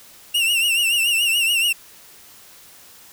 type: tone with vibrato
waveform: 45% pulse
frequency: 2773 Hz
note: F7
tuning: 13 cents flat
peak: -16 dBFS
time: 0.34-1.73 s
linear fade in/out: 10 ms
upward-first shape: triangle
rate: 7 Hz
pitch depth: 100 cents each way
effects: white hiss -46 dBFS RMS until 3.12 s